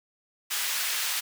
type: high-pass noise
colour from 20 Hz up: pink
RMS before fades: -29 dBFS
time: 0.5-1.21 s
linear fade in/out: 20 ms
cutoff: 1800 Hz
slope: 12 dB/octave
effects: none